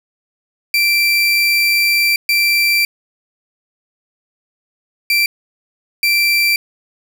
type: tone bursts at uneven times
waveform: 30% pulse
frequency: 2349 Hz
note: D7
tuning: in tune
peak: -9 dBFS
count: 4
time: 0.74-2.16 / 2.29-2.85 / 5.1-5.26 / 6.03-6.56 s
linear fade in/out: 2 ms
effects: none